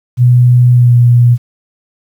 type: tone with pitch glide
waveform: sine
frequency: 123.3 to 120.83 Hz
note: B2 to B2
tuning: -2 to -37 cents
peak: -3 dBFS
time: 0.17-1.38 s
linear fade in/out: 50 ms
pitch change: -35 cents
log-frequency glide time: 0.73-0.94 s
effects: 7-bit

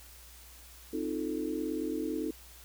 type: chord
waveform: sine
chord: F dominant seventh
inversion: second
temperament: equal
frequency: 261.6 / 311.1 / 349.2 / 440 Hz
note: C4 / Eb4 / F4 / A4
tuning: 0 / 0 / 0 / 0 cents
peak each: -38 / -34 / -39 / -38 dBFS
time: 0.93-2.31 s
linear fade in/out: 5 ms
effects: added 60 Hz sine -54 dBFS peak until 2.64 s + white hiss -54 dBFS RMS until 2.64 s

